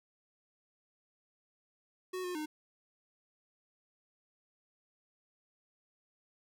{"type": "tone with pitch steps", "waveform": "square", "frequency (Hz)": [369.2, 359.4, 306], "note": ["F#4", "F4", "D#4"], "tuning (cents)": [-4, 50, -29], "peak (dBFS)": -37, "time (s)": [2.13, 2.46], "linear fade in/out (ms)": 10, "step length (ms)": 110, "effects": []}